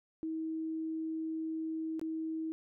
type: tone with dropouts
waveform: sine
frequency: 320 Hz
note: D#4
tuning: 49 cents sharp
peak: -34 dBFS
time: 0.23-2.52 s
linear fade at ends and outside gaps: 0 ms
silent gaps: 1.995-2.014 s
effects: none